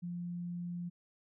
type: tone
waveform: sine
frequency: 174.61 Hz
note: F3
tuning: in tune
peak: -37 dBFS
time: 0.02-0.9 s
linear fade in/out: 20 ms
effects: none